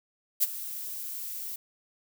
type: noise with ADSR envelope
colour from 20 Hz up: violet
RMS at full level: -21 dBFS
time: 0.4-1.56 s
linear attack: 28 ms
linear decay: 29 ms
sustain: -16 dB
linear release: 4 ms
effects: none